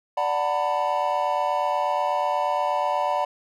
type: chord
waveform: triangle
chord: B minor seventh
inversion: first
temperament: equal with one note detuned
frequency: 587.3 / 740 / 899.5 / 987.8 Hz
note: D5 / F#5 / A5 / B5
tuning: 0 / 0 / +38 / 0 cents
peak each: -25 dBFS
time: 0.17-3.25 s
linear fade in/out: 5 ms
effects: none